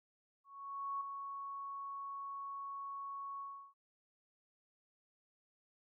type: tone with ADSR envelope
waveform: sine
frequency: 1109 Hz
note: C#6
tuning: in tune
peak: -36 dBFS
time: 0.44-3.74 s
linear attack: 570 ms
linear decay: 3 ms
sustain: -6 dB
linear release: 340 ms
effects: none